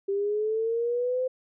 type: linear sweep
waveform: sine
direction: up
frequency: 392 to 517 Hz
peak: -24 dBFS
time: 0.08-1.28 s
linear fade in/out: 10 ms
effects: none